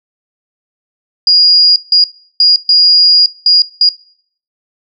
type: tone bursts at uneven times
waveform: sine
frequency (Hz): 4863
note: D#8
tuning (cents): -40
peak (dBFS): -4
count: 6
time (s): 1.27-1.76 / 1.92-2.04 / 2.4-2.56 / 2.69-3.26 / 3.46-3.62 / 3.81-3.89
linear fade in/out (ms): 2
effects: noise-tail reverb RT60 0.6 s tail -22 dB re dry